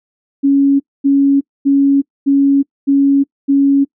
sine tone bursts, 277.8 Hz, C#4, 4 cents sharp, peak -7 dBFS, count 6, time 0.43-3.85 s, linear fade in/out 20 ms, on 370 ms, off 240 ms, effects noise-tail reverb RT60 0.1 s tail -24 dB re dry

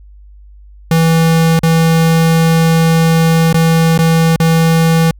square tone with dropouts, 163.6 Hz, E3, 13 cents flat, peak -8 dBFS, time 0.91-5.11 s, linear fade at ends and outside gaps 2 ms, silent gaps 1.592-1.633 / 3.528-3.543 / 3.978-3.989 / 4.361-4.4 s, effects added 50 Hz sine -35 dBFS peak until 5.19 s

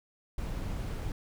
brown noise, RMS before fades -35 dBFS, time 0.38-1.12 s, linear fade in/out 2 ms, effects none

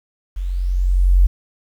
sine tone with level ramp, 45.39 Hz, F#1, 32 cents flat, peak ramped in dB -21 to -7 dBFS, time 0.36-1.27 s, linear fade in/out 10 ms, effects 8-bit

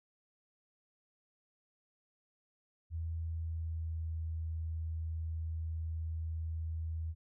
sine tone with pitch glide, 82 to 80.82 Hz, E2 to E2, -9 to -34 cents, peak -35 dBFS, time 2.9-7.15 s, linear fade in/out 50 ms, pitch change -25 cents, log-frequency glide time 3.15-4.11 s, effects none

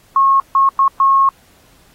sine tone bursts at uneven times, 1088 Hz, C#6, 33 cents flat, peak -8 dBFS, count 4, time 0.16-0.4 / 0.55-0.69 / 0.79-0.88 / 1-1.29 s, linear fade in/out 2 ms, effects pink hiss -51 dBFS RMS until 1.94 s + AAC 48 kbps

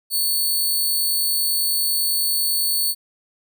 5% pulse tone with amplitude modulation, 4450 Hz, C#8, 6 cents sharp, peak -10 dBFS, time 0.1-2.95 s, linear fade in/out 50 ms, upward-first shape sine, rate 158 Hz, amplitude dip 30%, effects none

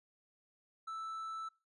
triangle tone, 1318.5 Hz, E6, in tune, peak -38 dBFS, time 0.87-1.49 s, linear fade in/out 10 ms, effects noise-tail reverb RT60 0.3 s tail -24 dB re dry + resampled to 24000 Hz

